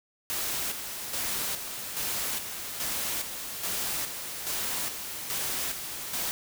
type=noise with tremolo; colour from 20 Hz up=white; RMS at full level=-31 dBFS; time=0.3-6.31 s; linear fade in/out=0 ms; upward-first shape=square; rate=1.2 Hz; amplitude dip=50%; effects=none